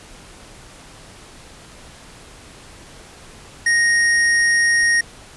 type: tone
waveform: square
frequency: 1867 Hz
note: A#6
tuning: 2 cents sharp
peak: -14 dBFS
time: 3.66-5.01 s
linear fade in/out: 5 ms
effects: pink hiss -42 dBFS RMS until 5.36 s + resampled to 24000 Hz